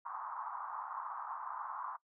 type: band-pass noise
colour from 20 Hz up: white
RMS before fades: -43 dBFS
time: 0.05-1.97 s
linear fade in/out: 10 ms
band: 870 to 1200 Hz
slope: 48 dB/octave
effects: noise-tail reverb RT60 0.1 s tail -21 dB re dry